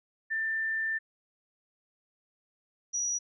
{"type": "tone pair in turn", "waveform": "sine", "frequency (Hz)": [1783, 5816], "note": ["A6", "F#8"], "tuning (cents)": [22, -31], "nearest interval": "octave + minor sixth", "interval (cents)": 2047, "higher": "second", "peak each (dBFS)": -28, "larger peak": "neither", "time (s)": [[0.3, 0.99], [2.93, 3.19]], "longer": "first", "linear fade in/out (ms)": 20, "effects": []}